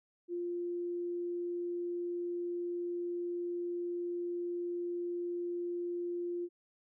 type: tone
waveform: sine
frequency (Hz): 349.2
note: F4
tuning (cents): 0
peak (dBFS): -34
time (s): 0.28-6.49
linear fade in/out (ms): 50
effects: none